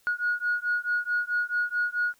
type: beating tone pair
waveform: sine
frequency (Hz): 1446 / 1450.6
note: F#6 / F#6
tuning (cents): -40 / -35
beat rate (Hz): 4.6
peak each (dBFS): -27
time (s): 0.07-2.14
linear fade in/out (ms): 0
effects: tanh soft clip ceiling -18 dBFS + white hiss -64 dBFS RMS until 2.19 s